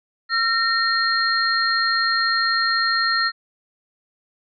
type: tone cluster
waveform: sine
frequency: 1356 / 1840 / 4218 Hz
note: E6 / A#6 / C8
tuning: +49 / -23 / +13 cents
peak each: -22 / -21 / -22 dBFS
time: 0.29-3.32 s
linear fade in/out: 50 ms
effects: none